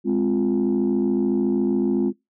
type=chord; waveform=sine; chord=F minor; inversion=first; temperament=equal; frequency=207.7 / 261.6 / 349.2 Hz; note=Ab3 / C4 / F4; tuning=0 / 0 / 0 cents; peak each=-21 dBFS; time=0.04-2.13 s; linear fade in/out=50 ms; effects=noise-tail reverb RT60 0.2 s tail -23 dB re dry + tanh soft clip ceiling -13 dBFS